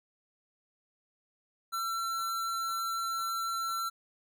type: tone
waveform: square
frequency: 1349 Hz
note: E6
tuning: 40 cents sharp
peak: -32 dBFS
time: 1.72-3.9 s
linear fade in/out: 20 ms
effects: none